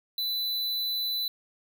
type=tone; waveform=square; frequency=3994 Hz; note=B7; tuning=19 cents sharp; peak=-28 dBFS; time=0.18-1.28 s; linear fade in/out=2 ms; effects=none